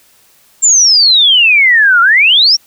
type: exponential two-way sweep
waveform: sine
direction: down then up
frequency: 7459 to 1355 to 5740 Hz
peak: -4 dBFS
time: 0.62-2.57 s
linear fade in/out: 20 ms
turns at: 2.01 s
effects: white hiss -48 dBFS RMS until 2.66 s